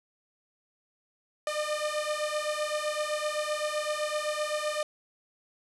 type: beating tone pair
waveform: sawtooth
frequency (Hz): 600 / 607.8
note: D5 / D#5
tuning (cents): +37 / -41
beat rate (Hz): 7.8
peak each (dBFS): -28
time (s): 1.47-4.83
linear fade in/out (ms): 2
effects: resampled to 24000 Hz + 8-bit